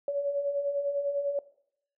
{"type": "beating tone pair", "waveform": "sine", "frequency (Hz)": [558, 568], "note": ["C#5", "C#5"], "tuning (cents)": [11, 42], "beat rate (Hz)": 10, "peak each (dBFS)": [-36, -28], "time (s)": [0.08, 1.39], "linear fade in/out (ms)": 2, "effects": ["noise-tail reverb RT60 0.7 s tail -19 dB re dry"]}